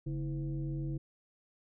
sine tone with frequency modulation, 141.1 Hz, C#3, 31 cents sharp, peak -33 dBFS, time 0.06-0.98 s, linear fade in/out 10 ms, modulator 185 Hz, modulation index 0.85, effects none

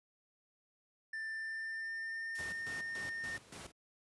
triangle tone with pitch glide, 1778 to 1824.8 Hz, A6 to A#6, +18 to -37 cents, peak -37 dBFS, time 1.13-3.37 s, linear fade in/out 5 ms, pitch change +45 cents, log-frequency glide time 1.28-2.63 s
blue noise with exponential decay, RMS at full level -48 dBFS, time 2.35-3.09 s, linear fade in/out 2 ms, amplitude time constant 160 ms
pink noise with tremolo, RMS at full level -48 dBFS, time 2.38-3.72 s, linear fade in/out 10 ms, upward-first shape square, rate 3.5 Hz, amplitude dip 75%
effects high-pass 80 Hz 12 dB/octave + resampled to 24000 Hz

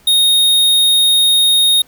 square tone, 3720 Hz, A#7, 4 cents flat, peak -9 dBFS, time 0.07-1.82 s, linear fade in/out 5 ms, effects pink hiss -49 dBFS RMS until 1.87 s

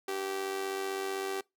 sawtooth tone with amplitude modulation, 387.7 Hz, G4, 19 cents flat, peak -26 dBFS, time 0.08-1.41 s, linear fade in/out 5 ms, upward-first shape sine, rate 95.8 Hz, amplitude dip 60%, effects noise-tail reverb RT60 0.2 s tail -24 dB re dry

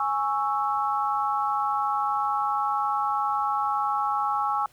sine chord, C# minor, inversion second, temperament equal, 830.6 / 1108.7 / 1318.5 Hz, G#5 / C#6 / E6, 0 / 0 / 0 cents, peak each -26 / -28 / -28 dBFS, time 0-4.66 s, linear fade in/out 2 ms, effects pink hiss -58 dBFS RMS until 4.72 s

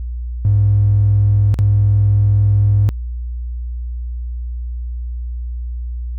triangle tone with dropouts, 102.2 Hz, G#2, 27 cents flat, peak -6 dBFS, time 0.45-2.89 s, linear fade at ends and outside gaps 0 ms, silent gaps 1.542-1.589 s, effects tanh soft clip ceiling -7 dBFS + added 60 Hz sine -21 dBFS peak until 6.18 s

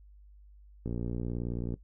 click train, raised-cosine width 3 ms, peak -22 dBFS, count 53, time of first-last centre 0.86-1.74 s, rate 59.1 Hz, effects noise-tail reverb RT60 0.1 s tail -17 dB re dry + added 50 Hz sine -52 dBFS peak until 1.83 s

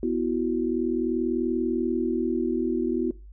sine chord, B suspended fourth, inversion none, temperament equal, 246.9 / 329.6 / 370 Hz, B3 / E4 / F#4, 0 / 0 / 0 cents, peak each -27 dBFS, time 0.03-3.11 s, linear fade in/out 2 ms, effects noise-tail reverb RT60 0.3 s tail -21 dB re dry + added 50 Hz sine -42 dBFS peak until 3.32 s

